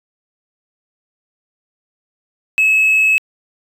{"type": "tone", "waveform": "triangle", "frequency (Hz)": 2583, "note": "E7", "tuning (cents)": -36, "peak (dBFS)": -7, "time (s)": [2.58, 3.18], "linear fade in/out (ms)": 0, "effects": ["tanh soft clip ceiling -5 dBFS"]}